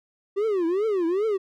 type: tone with vibrato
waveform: triangle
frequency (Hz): 382.7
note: G4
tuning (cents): -42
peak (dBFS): -19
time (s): 0.36-1.38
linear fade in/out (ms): 20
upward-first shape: triangle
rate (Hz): 2.5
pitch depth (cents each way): 300
effects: none